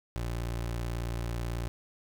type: tone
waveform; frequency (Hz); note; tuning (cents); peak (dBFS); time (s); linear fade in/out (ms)
25% pulse; 58.27; A#1; 0; -28; 0.16-1.68; 0
effects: none